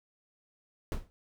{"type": "noise with exponential decay", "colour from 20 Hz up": "brown", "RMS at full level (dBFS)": -26, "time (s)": [0.92, 1.1], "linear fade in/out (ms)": 0, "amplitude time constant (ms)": 38, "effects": []}